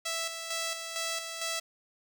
5% pulse tone with tremolo, 659.3 Hz, E5, in tune, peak -20 dBFS, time 0.05-1.6 s, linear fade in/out 10 ms, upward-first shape square, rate 2.2 Hz, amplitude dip 50%, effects none

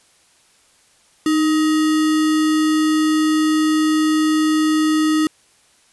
sine tone with sample-and-hold, 310 Hz, D#4, 6 cents flat, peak -13 dBFS, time 1.26-5.27 s, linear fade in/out 2 ms, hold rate 1575 Hz, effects white hiss -55 dBFS RMS until 5.92 s + resampled to 24000 Hz

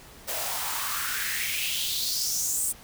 white noise with high-pass filter sweep, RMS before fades -29 dBFS, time 0.27-2.73 s, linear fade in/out 20 ms, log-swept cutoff 570 to 9000 Hz, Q 4.2, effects pink hiss -49 dBFS RMS until 2.83 s

